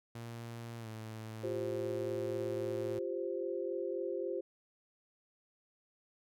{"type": "tone with pitch glide", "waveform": "sawtooth", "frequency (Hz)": [116.54, 110.44], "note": ["A#2", "A2"], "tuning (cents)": [0, 7], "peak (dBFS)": -39, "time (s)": [0.15, 2.99], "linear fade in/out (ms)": 5, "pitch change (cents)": -93, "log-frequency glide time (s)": [0.79, 0.87]}
{"type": "chord", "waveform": "sine", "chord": "F suspended second", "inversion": "none", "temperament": "just", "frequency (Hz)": [349.2, 392.9, 523.8], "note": ["F4", "G4", "C5"], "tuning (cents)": [0, 4, 2], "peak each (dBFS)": -39, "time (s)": [1.43, 4.41], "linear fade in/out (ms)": 10}
{"effects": []}